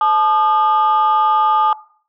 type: tone pair together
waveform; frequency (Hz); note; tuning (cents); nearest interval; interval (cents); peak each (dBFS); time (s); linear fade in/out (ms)
sine; 864 / 1216.9; A5 / D#6; -32 / -39; tritone; 593; -13; 0.01-1.73; 2
effects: noise-tail reverb RT60 0.5 s tail -19 dB re dry + tanh soft clip ceiling -7 dBFS